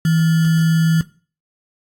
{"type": "tone with sample-and-hold", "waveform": "sine", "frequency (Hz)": 162.6, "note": "E3", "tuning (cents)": -23, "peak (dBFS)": -12, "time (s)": [0.05, 1.01], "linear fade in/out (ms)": 2, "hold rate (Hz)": 1575, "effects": ["noise-tail reverb RT60 0.4 s tail -18 dB re dry", "AAC 64 kbps"]}